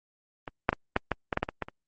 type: clicks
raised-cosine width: 0.5 ms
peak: -20 / -6 / -12 / -7 / -10 / -12 / -10 / -9 / -17 / -14 / -24 dBFS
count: 11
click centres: 0.478 / 0.691 / 0.729 / 0.964 / 1.117 / 1.328 / 1.374 / 1.43 / 1.489 / 1.623 / 1.685 s
effects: Opus 24 kbps